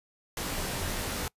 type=noise with comb filter; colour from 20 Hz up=pink; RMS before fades=-33 dBFS; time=0.37-1.28 s; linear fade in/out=2 ms; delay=19 ms; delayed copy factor=-0.75; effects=noise-tail reverb RT60 0.1 s tail -24 dB re dry + resampled to 32000 Hz